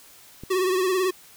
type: click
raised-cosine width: 3 ms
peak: -24 dBFS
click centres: 0.436 s
type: tone with vibrato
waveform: square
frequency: 371.8 Hz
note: F#4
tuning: 8 cents sharp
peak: -21 dBFS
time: 0.5-1.11 s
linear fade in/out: 10 ms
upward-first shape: triangle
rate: 18 Hz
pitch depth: 68 cents each way
effects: white hiss -50 dBFS RMS until 1.36 s